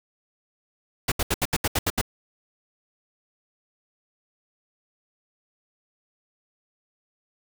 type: noise bursts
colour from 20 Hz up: pink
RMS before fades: -23 dBFS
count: 9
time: 1.08-2.014 s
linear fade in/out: 5 ms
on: 38 ms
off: 74 ms
effects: none